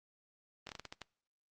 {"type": "slowing click train", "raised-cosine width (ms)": 0.2, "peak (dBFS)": -26, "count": 8, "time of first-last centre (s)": [0.67, 1.017], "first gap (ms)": 21, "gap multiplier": 1.28, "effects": ["noise-tail reverb RT60 0.5 s tail -24 dB re dry", "Opus 32 kbps"]}